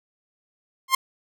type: tone with exponential growth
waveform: sawtooth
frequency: 1057 Hz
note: C6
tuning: 17 cents sharp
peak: -8 dBFS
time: 0.88-0.95 s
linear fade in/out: 5 ms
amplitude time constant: 15 ms
effects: none